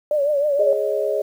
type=tone with vibrato; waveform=sine; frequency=580 Hz; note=D5; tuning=22 cents flat; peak=-16 dBFS; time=0.11-0.73 s; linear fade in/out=2 ms; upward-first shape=triangle; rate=6.4 Hz; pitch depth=97 cents each way
type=chord; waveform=sine; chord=Ab suspended fourth; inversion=none; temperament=just; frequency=415.3 / 553.7 / 623 Hz; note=Ab4 / Db5 / Eb5; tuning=0 / -2 / +2 cents; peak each=-23 dBFS; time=0.59-1.22 s; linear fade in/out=5 ms
effects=8-bit